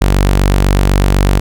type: tone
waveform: sawtooth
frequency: 48 Hz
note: G1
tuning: 36 cents flat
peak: -4 dBFS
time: 0.01-1.4 s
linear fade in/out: 10 ms
effects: none